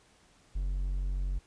triangle tone, 46.3 Hz, F#1, 2 cents sharp, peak -27 dBFS, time 0.55-1.39 s, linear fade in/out 10 ms, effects pink hiss -63 dBFS RMS until 1.46 s + resampled to 22050 Hz

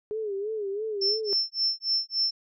sine tone with vibrato, 415.3 Hz, G#4, in tune, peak -28 dBFS, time 0.11-1.33 s, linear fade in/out 0 ms, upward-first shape sine, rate 3 Hz, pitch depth 110 cents each way
sine tone with tremolo, 5350 Hz, E8, 25 cents sharp, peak -21 dBFS, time 1.01-2.31 s, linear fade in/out 10 ms, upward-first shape sine, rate 3.5 Hz, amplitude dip 100%
effects none

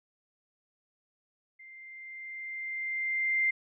sine tone with level ramp, 2093 Hz, C7, in tune, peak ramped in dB -48 to -23 dBFS, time 1.59-3.51 s, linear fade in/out 10 ms, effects none

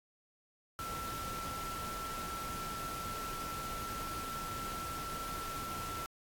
sine tone in noise, 1340 Hz, E6, 28 cents sharp, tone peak -40 dBFS, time 0.79-6.06 s, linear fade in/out 0 ms, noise pink, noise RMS -44 dBFS, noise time 0.79-6.06 s, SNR +1 dB, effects AAC 64 kbps

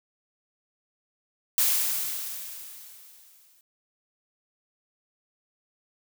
blue noise with exponential decay, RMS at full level -21 dBFS, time 1.58-3.61 s, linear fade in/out 1 ms, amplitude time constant 440 ms, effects none

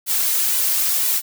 blue noise with flanger, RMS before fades -19 dBFS, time 0.06-1.22 s, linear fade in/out 50 ms, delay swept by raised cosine 2 to 3.3 ms, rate 2 Hz, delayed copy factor +0.6, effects none

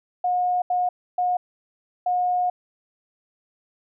sine tone bursts at uneven times, 721 Hz, F#5, 45 cents flat, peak -19 dBFS, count 4, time 0.24-0.62 / 0.7-0.89 / 1.18-1.37 / 2.06-2.5 s, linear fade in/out 5 ms, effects none

